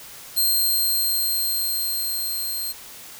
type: tone with level ramp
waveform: 5% pulse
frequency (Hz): 4186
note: C8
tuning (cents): 0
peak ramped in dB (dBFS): -10 to -19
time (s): 0.36-2.73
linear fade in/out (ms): 20
effects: white hiss -41 dBFS RMS until 3.19 s